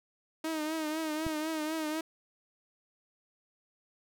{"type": "tone with vibrato", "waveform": "sawtooth", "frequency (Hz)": 313.1, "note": "D#4", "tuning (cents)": 11, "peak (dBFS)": -28, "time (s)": [0.44, 2.01], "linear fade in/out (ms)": 5, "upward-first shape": "triangle", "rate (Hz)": 4, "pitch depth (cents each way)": 66}
{"type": "click", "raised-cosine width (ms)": 5, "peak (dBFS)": -25, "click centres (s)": 1.266}
{"effects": []}